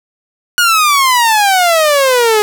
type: exponential sweep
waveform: sawtooth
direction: down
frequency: 1461 to 415.3 Hz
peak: -4 dBFS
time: 0.58-2.42 s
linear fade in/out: 0 ms
effects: none